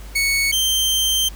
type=tone pair in turn; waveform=sawtooth; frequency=2217 / 3135 Hz; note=C#7 / G7; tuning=0 / -1 cents; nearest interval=tritone; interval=599 cents; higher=second; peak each=-13 dBFS; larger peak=neither; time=0.15-0.52 / 0.52-1.29 s; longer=second; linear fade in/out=10 ms; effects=added 50 Hz sine -33 dBFS peak until 1.35 s + pink hiss -43 dBFS RMS until 1.35 s